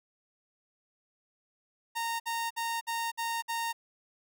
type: tone bursts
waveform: sawtooth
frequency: 923 Hz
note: A#5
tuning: 17 cents flat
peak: -27 dBFS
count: 6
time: 1.95-3.73 s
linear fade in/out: 20 ms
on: 250 ms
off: 56 ms
effects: none